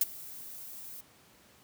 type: noise with ADSR envelope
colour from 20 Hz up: violet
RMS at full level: -22 dBFS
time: 0.01-1.01 s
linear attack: 5 ms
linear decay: 26 ms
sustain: -23 dB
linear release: 6 ms
effects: pink hiss -60 dBFS RMS until 1.63 s + high-pass 100 Hz 12 dB/octave